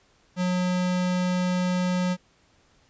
square tone, 181.1 Hz, F#3, 37 cents flat, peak -23 dBFS, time 0.36-2.17 s, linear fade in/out 50 ms, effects pink hiss -62 dBFS RMS until 2.89 s + resampled to 16000 Hz

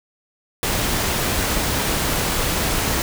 pink noise, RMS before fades -21 dBFS, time 0.63-3.02 s, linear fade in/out 0 ms, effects none

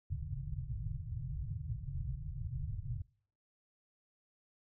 white low-pass noise, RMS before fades -40 dBFS, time 0.1-3.02 s, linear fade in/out 2 ms, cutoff 150 Hz, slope 96 dB/octave, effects noise-tail reverb RT60 0.5 s tail -23 dB re dry

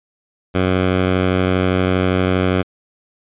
10% pulse tone, 92.5 Hz, F#2, in tune, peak -6 dBFS, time 0.54-2.63 s, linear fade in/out 20 ms, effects resampled to 8000 Hz

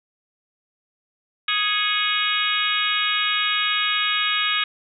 harmonic tone with a mistuned harmonic, 416.1 Hz, G#4, 3 cents sharp, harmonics 3 / 4 / 5 / 6 / 7 / 8 / 9, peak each -27 / -27 / -27 / -27 / -27 / -27 / -27 dBFS, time 1.48-4.64 s, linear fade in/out 5 ms, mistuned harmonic 5, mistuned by +88 cents, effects none

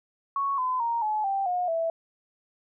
sine tone with pitch steps, 1108.7 / 1016.7 / 932.3 / 854.9 / 784 / 718.9 / 659.2 Hz, C#6 / B5 / A#5 / G#5 / G5 / F5 / E5, 0 / +50 / 0 / +50 / 0 / +50 / 0 cents, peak -24 dBFS, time 0.36-1.9 s, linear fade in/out 2 ms, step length 220 ms, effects none

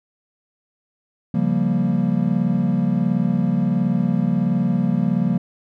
triangle chord, G half-diminished seventh, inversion second, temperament equal, 138.59 / 174.61 / 196 / 233.1 Hz, Db3 / F3 / G3 / Bb3, 0 / 0 / 0 / 0 cents, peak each -23 / -19 / -20 / -20 dBFS, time 1.34-5.38 s, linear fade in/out 5 ms, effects none

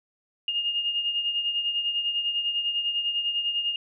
sine beating tone pair, 2835 / 2845 Hz, F7 / F7, +25 / +31 cents, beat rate 10 Hz, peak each -25 / -33 dBFS, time 0.48-3.76 s, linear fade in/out 2 ms, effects none

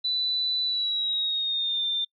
sine tone with pitch glide, 3982 to 3589 Hz, B7 to A7, +14 to +34 cents, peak -24 dBFS, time 0.04-2.05 s, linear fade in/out 10 ms, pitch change -180 cents, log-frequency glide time 0.64-1.84 s, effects noise-tail reverb RT60 0.1 s tail -25 dB re dry

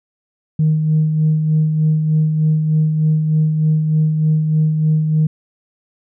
sine tone with tremolo, 155.56 Hz, D#3, in tune, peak -9 dBFS, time 0.59-5.27 s, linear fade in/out 5 ms, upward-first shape sine, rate 3.3 Hz, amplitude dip 45%, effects tanh soft clip ceiling -7 dBFS

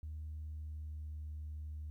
sine tone with pitch glide, 77.1 to 76.08 Hz, D#2 to D#2, -15 to -38 cents, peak -40 dBFS, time 0.03-1.9 s, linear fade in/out 0 ms, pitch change -23 cents, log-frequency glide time 0.24-1.22 s, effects tanh soft clip ceiling -38 dBFS + 13-bit

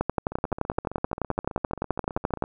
two click trains, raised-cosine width 1 ms, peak -9 / -21 dBFS, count 29 / 33, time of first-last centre 0.01-2.424 / 0.32-2.439 s, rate 11.6 / 15.1 Hz, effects none

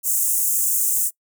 pink high-pass noise, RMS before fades -20 dBFS, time 0.03-1.11 s, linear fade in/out 50 ms, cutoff 7000 Hz, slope 48 dB/octave, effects noise-tail reverb RT60 0.1 s tail -23 dB re dry

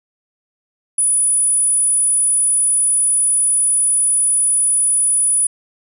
sine tone, 9870 Hz, D#9, 15 cents flat, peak -12 dBFS, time 0.98-5.47 s, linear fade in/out 5 ms, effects none

